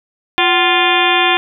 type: harmonic tone with a mistuned harmonic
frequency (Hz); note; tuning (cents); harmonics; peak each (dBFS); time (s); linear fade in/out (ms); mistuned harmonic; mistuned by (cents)
350; F4; +4; 1 / 2 / 3 / 4 / 5 / 6 / 7 / 8 / 9 / 10; -19 / -17 / -18 / -23 / -19 / -23 / -17 / -22 / -22 / -19; 0.38-1.37; 0; 2; +120
effects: none